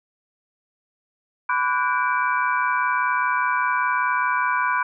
sine tone cluster, 1000 / 1145 / 1472 / 1591 / 2325 Hz, B5 / D6 / F#6 / G6 / D7, +21 / -44 / -9 / +25 / -18 cents, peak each -22 / -27 / -24 / -29 / -31 dBFS, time 1.49-4.83 s, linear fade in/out 5 ms, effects none

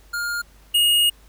square tone pair in turn, 1413 / 2865 Hz, F6 / F7, +20 / +44 cents, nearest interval octave, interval 1224 cents, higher second, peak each -24 / -15 dBFS, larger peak second, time 0.13-0.42 / 0.74-1.1 s, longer second, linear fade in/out 10 ms, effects added 50 Hz sine -49 dBFS peak until 1.28 s + pink hiss -55 dBFS RMS until 1.28 s

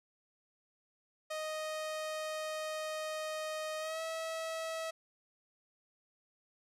sawtooth tone with pitch glide, 622.3 to 647.6 Hz, D#5 to E5, 0 to -31 cents, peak -33 dBFS, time 1.3-4.91 s, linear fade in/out 10 ms, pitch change +69 cents, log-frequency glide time 3.79-4.01 s, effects low-pass 11000 Hz 12 dB/octave

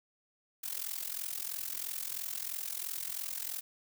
blue noise with amplitude modulation, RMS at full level -35 dBFS, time 0.63-3.61 s, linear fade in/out 10 ms, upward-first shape sine, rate 43 Hz, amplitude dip 85%, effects none

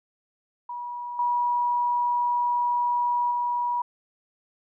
sine tone with level steps, 967 Hz, B5, 37 cents flat, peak -31 / -21 / -23 dBFS, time 0.69-3.82 s, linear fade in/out 5 ms, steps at 1.19 / 3.31 s, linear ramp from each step 2 ms, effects none

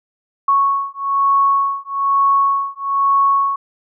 sine beating tone pair, 1106 / 1107.1 Hz, C#6 / C#6, -4 / -3 cents, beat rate 1.1 Hz, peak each -16 dBFS, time 0.48-3.56 s, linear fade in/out 5 ms, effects none

